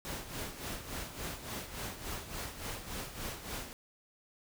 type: noise with tremolo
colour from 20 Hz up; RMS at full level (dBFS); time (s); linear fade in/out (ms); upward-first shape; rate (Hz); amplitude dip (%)
pink; -39; 0.05-3.73; 0; sine; 3.5; 65
effects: none